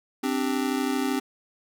square chord, C suspended second, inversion none, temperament just, 261.6 / 294.3 / 392.4 Hz, C4 / D4 / G4, 0 / +4 / +2 cents, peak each -27 / -30 / -32 dBFS, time 0.23-1.2 s, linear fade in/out 10 ms, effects none

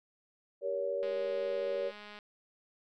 sine chord, G diminished, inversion none, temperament just, 392 / 470.4 / 564.5 Hz, G4 / Bb4 / Db5, 0 / +16 / +31 cents, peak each -39 / -37 / -33 dBFS, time 0.61-1.92 s, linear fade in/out 50 ms
click train, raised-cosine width 0.3 ms, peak -33 dBFS, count 242, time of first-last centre 1.03-2.189 s, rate 208 Hz
effects none

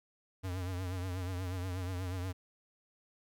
square tone with vibrato, 91.5 Hz, F#2, 19 cents flat, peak -36 dBFS, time 0.43-2.33 s, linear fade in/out 20 ms, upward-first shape triangle, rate 8.3 Hz, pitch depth 81 cents each way, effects 13-bit

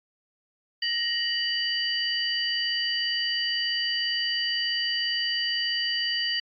sine tone cluster, 1875 / 2958 / 4661 Hz, A#6 / F#7 / D8, +10 / -1 / -14 cents, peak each -30 / -28 / -29 dBFS, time 0.82-6.4 s, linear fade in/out 5 ms, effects AAC 64 kbps

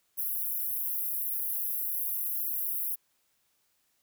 pink high-pass noise, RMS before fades -32 dBFS, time 0.17-2.96 s, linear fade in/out 20 ms, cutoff 11000 Hz, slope 96 dB/octave, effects white hiss -73 dBFS RMS until 4.02 s

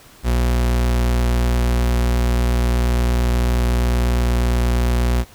40% pulse tone with vibrato, 60.2 Hz, B1, 44 cents flat, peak -14 dBFS, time 0.23-5.25 s, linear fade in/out 50 ms, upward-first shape triangle, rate 8.4 Hz, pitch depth 10 cents each way, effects pink hiss -46 dBFS RMS until 5.34 s

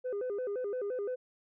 sine tone with vibrato, 452.8 Hz, A4, 50 cents sharp, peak -30 dBFS, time 0.04-1.16 s, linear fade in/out 20 ms, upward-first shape square, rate 5.8 Hz, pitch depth 190 cents each way, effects tanh soft clip ceiling -31 dBFS

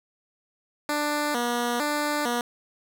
10% pulse tone with vibrato, 266.5 Hz, C4, 32 cents sharp, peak -16 dBFS, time 0.89-2.41 s, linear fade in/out 2 ms, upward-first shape square, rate 1.1 Hz, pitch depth 180 cents each way, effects none

